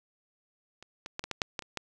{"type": "clicks", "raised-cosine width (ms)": 0.2, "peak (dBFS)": [-30, -22, -16, -19, -15, -9, -15, -29, -16], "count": 9, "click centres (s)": [0.826, 1.061, 1.194, 1.24, 1.313, 1.418, 1.592, 1.623, 1.773], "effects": []}